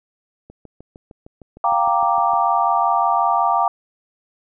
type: click train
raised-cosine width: 2 ms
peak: -27 dBFS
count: 13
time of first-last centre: 0.5-2.335 s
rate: 6.54 Hz
type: chord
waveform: sine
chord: G minor seventh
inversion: third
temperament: equal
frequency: 698.5 / 784 / 932.3 / 1174.7 Hz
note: F5 / G5 / Bb5 / D6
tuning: 0 / 0 / 0 / 0 cents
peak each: -20 dBFS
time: 1.64-3.68 s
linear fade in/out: 2 ms
effects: none